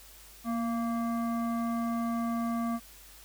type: tone with frequency modulation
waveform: sine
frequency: 234.1 Hz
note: A#3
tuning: 8 cents sharp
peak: -28 dBFS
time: 0.44-2.8 s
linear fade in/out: 50 ms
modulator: 922 Hz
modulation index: 0.7
effects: added 50 Hz sine -56 dBFS peak until 3.24 s + white hiss -53 dBFS RMS until 3.24 s